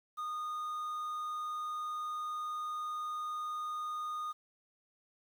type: tone with quantisation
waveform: triangle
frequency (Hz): 1229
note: D#6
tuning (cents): -22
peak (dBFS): -34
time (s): 0.17-4.33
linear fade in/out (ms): 20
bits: 10
effects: none